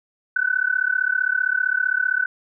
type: tone with amplitude modulation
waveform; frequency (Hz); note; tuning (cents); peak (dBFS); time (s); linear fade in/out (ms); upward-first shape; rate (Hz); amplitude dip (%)
sine; 1505; F#6; +29; -14; 0.36-2.26; 5; sine; 35.4; 95
effects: none